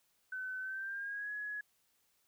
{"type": "tone with pitch glide", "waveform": "sine", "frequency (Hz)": [1517, 1683.2], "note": ["F#6", "G#6"], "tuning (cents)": [43, 23], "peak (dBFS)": -38, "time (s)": [0.32, 1.61], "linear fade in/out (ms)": 5, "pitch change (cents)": 180, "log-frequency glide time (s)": [0.6, 1.32], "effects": ["white hiss -75 dBFS RMS until 2.27 s"]}